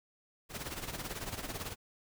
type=noise with tremolo; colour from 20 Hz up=pink; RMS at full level=-38 dBFS; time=0.49-1.76 s; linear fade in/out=50 ms; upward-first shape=sine; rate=18 Hz; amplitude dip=70%; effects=none